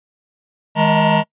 square tone cluster, 157.9 / 207.1 / 634 / 902 / 949 Hz, D#3 / G#3 / D#5 / A5 / A#5, +26 / -5 / +32 / +43 / +31 cents, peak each -19 dBFS, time 0.75-1.24 s, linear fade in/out 50 ms, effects noise-tail reverb RT60 0.1 s tail -24 dB re dry + resampled to 8000 Hz

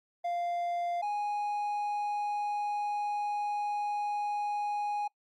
triangle tone pair in turn, 696 / 827.7 Hz, F5 / G#5, -6 / -6 cents, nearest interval minor third, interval 300 cents, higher second, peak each -28 dBFS, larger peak neither, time 0.24-1.02 / 1.02-5.08 s, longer second, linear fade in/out 10 ms, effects noise-tail reverb RT60 0.1 s tail -23 dB re dry + Opus 48 kbps

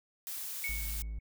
blue noise, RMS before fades -40 dBFS, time 0.27-1.02 s, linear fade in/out 0 ms
sine tone with exponential decay, 2217 Hz, C#7, in tune, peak -32 dBFS, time 0.64-1.2 s, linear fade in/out 1 ms, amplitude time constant 120 ms
triangle tone, 54.2 Hz, A1, 25 cents flat, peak -34 dBFS, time 0.69-1.19 s, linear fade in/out 5 ms
effects none

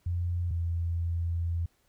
sine tone pair in turn, 87.31 / 84.68 Hz, F2 / E2, 0 / +47 cents, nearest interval minor second, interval 53 cents, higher first, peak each -27 dBFS, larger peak neither, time 0.06-0.51 / 0.51-1.66 s, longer second, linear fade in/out 5 ms, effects pink hiss -70 dBFS RMS until 1.88 s

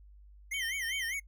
square tone with vibrato, 2023 Hz, B6, 41 cents sharp, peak -34 dBFS, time 0.51-1.2 s, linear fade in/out 10 ms, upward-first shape sine, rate 5 Hz, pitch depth 190 cents each way
sine tone with tremolo, 3100 Hz, G7, 20 cents flat, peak -36 dBFS, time 0.54-1.14 s, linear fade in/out 0 ms, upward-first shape sine, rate 3 Hz, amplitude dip 65%
effects noise-tail reverb RT60 0.1 s tail -25 dB re dry + added 50 Hz sine -52 dBFS peak until 1.27 s

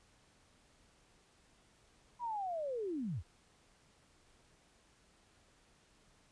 sine linear sweep, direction down, 990 to 60.9 Hz, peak -36 dBFS, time 2.19-3.23 s, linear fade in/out 50 ms, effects pink hiss -68 dBFS RMS until 6.31 s + resampled to 22050 Hz

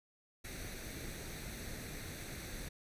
pink noise with comb filter, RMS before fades -45 dBFS, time 0.44-2.69 s, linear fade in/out 10 ms, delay 0.49 ms, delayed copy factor +0.6, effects resampled to 32000 Hz

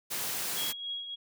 white high-pass noise, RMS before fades -34 dBFS, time 0.1-0.73 s, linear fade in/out 20 ms, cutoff 100 Hz, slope 12 dB/octave
sine tone with tremolo, 3305 Hz, G#7, 9 cents flat, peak -32 dBFS, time 0.56-1.16 s, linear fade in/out 20 ms, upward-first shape triangle, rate 3.5 Hz, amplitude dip 60%
effects none

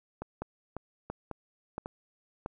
two click trains, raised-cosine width 1 ms, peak -21 / -23 dBFS, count 4 / 4, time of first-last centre 0.42-2.461 / 0.22-1.859 s, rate 1.47 / 1.83 Hz, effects none

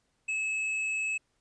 sine tone with tanh clipping, 2591 Hz, E7, 30 cents flat, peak -30 dBFS, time 0.28-1.18 s, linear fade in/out 10 ms, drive 8 dB, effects pink hiss -74 dBFS RMS until 1.4 s + resampled to 22050 Hz

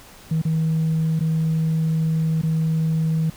sine tone with dropouts, 160 Hz, D#3, 49 cents sharp, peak -16 dBFS, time 0.31-3.3 s, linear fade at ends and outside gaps 5 ms, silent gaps 0.418-0.451 / 1.194-1.206 / 2.416-2.433 s, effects tanh soft clip ceiling -15 dBFS + pink hiss -45 dBFS RMS until 3.36 s

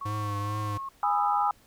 sine tone with pitch glide, 1108.7 to 1087.1 Hz, C#6 to C#6, 0 to -34 cents, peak -33 dBFS, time 0.01-0.89 s, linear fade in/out 5 ms, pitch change -34 cents, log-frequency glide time 0.21-0.54 s
square tone with vibrato, 103.83 Hz, G#2, in tune, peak -31 dBFS, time 0.05-0.78 s, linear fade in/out 10 ms, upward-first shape triangle, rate 2.3 Hz, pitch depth 43 cents each way
sine chord, E major seventh, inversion first, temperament just, 824.1 / 988.9 / 1236.1 / 1318.5 Hz, G#5 / B5 / D#6 / E6, -14 / +2 / -12 / 0 cents, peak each -25 / -30 / -29 / -31 dBFS, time 1.03-1.51 s, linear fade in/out 2 ms
effects pink hiss -60 dBFS RMS until 1.66 s

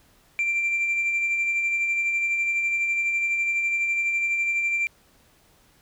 sine tone with tremolo, 2360 Hz, D7, 8 cents sharp, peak -18 dBFS, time 0.39-4.87 s, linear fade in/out 0 ms, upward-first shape sine, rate 12 Hz, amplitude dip 40%, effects tanh soft clip ceiling -19 dBFS + pink hiss -59 dBFS RMS until 5.81 s

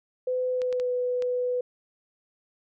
sine tone with pitch glide, 506 to 496.2 Hz, B4 to B4, +42 to +8 cents, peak -24 dBFS, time 0.27-1.61 s, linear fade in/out 5 ms, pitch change -34 cents, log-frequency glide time 0.51-0.92 s
clicks, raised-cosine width 0.2 ms, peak -23 dBFS, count 4, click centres 0.618 / 0.727 / 0.799 / 1.223 s
effects none

